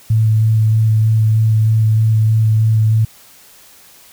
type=tone with vibrato; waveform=sine; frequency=110 Hz; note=A2; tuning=in tune; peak=-9 dBFS; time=0.1-3.05 s; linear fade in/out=5 ms; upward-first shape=square; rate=3.2 Hz; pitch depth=10 cents each way; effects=white hiss -44 dBFS RMS until 4.12 s